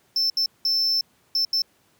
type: tone bursts at uneven times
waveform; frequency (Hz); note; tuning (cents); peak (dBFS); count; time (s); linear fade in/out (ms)
triangle; 5320; E8; +15; -18; 5; 0.16-0.3 / 0.37-0.46 / 0.65-1.01 / 1.35-1.45 / 1.53-1.62; 2
effects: pink hiss -62 dBFS RMS until 1.99 s + high-pass 100 Hz 12 dB/octave